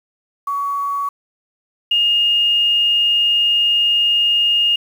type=tone pair in turn; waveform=sine; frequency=1127 / 2840 Hz; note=C#6 / F7; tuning=+28 / +28 cents; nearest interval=octave + major third; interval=1600 cents; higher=second; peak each=-18 / -12 dBFS; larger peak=second; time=0.47-1.09 / 1.91-4.76 s; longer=second; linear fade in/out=5 ms; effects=7-bit